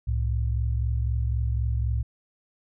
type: tone pair together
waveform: sine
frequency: 66.09 / 110 Hz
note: C2 / A2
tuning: +18 / 0 cents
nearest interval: major sixth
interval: 882 cents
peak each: -24 / -27 dBFS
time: 0.07-2.03 s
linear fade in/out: 10 ms
effects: none